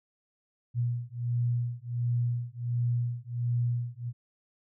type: beating tone pair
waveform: sine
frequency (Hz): 119.6 / 121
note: A#2 / B2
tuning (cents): +45 / -35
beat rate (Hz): 1.4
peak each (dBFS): -30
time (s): 0.74-4.13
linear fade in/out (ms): 50
effects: none